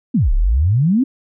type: exponential two-way sweep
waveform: sine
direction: down then up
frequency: 281.1 to 31.92 to 281.1 Hz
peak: -11 dBFS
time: 0.14-1.04 s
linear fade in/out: 10 ms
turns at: 0.33 s
effects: none